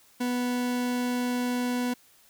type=tone; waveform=40% pulse; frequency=246.5 Hz; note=B3; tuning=3 cents flat; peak=-25 dBFS; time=0.2-1.94 s; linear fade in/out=10 ms; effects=white hiss -59 dBFS RMS until 2.29 s